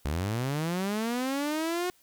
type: linear sweep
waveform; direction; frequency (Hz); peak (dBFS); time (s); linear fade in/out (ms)
sawtooth; up; 65.9 to 364.9; -24; 0.05-1.9; 0
effects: white hiss -63 dBFS RMS until 2.02 s